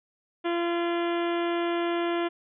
harmonic tone with a mistuned harmonic, 342.7 Hz, F4, 33 cents flat, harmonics 1 / 2 / 3 / 4 / 5 / 6 / 7 / 8 / 9 / 10, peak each -26 / -32 / -36 / -38 / -40 / -42 / -43 / -44 / -45 / -46 dBFS, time 0.44-2.29 s, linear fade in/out 20 ms, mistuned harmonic 8, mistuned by +43 cents, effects none

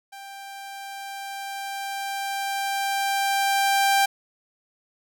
sawtooth tone with level ramp, 789 Hz, G5, 11 cents sharp, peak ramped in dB -35 to -13 dBFS, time 0.12-4.06 s, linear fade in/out 10 ms, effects none

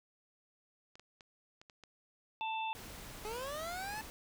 clicks, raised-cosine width 0.2 ms, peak -37 dBFS, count 6, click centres 0.955 / 0.996 / 1.208 / 1.615 / 1.698 / 1.837 s
harmonic tone, 885 Hz, A5, 10 cents sharp, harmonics 1 / 3 / 4, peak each -36 / -42 / -47 dBFS, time 2.41-2.73 s, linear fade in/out 0 ms
pink noise, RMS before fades -49 dBFS, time 2.75-4.1 s, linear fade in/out 0 ms
25% pulse linear sweep, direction up, 415.3 to 880 Hz, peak -36 dBFS, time 3.25-4.01 s, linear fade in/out 0 ms
effects none

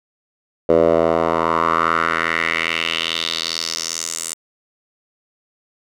10% pulse tone with band-pass filter sweep, 82.41 Hz, E2, in tune, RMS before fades -19 dBFS, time 0.69-4.34 s, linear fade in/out 5 ms, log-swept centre 520 to 8400 Hz, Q 3.2, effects none

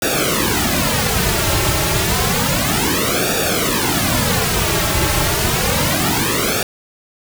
pink noise with flanger, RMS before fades -17 dBFS, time 0.02-6.63 s, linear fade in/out 2 ms, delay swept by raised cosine 0.96 to 4.16 ms, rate 0.3 Hz, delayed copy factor -1, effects none

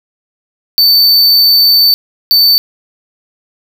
square tone bursts at uneven times, 4543 Hz, C#8, 42 cents sharp, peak -5 dBFS, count 2, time 0.78-1.94 / 2.31-2.58 s, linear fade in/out 0 ms, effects none

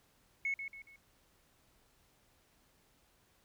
sine tone with echo, 2196 Hz, C#7, 17 cents flat, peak -31 dBFS, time 0.45-0.54 s, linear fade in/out 2 ms, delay 140 ms, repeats 3, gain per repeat -8 dB, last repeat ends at 0.96 s, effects tanh soft clip ceiling -27 dBFS + pink hiss -70 dBFS RMS until 3.44 s

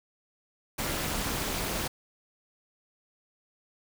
pink noise with amplitude modulation, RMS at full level -28 dBFS, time 0.78-1.88 s, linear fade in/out 10 ms, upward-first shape sine, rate 233 Hz, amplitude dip 80%, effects none

